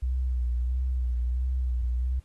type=tone with vibrato; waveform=sine; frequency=62 Hz; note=B1; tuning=7 cents sharp; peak=-24 dBFS; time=0.02-2.2 s; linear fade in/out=10 ms; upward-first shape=sine; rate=1.5 Hz; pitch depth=52 cents each way; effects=pink hiss -66 dBFS RMS until 2.24 s + AAC 32 kbps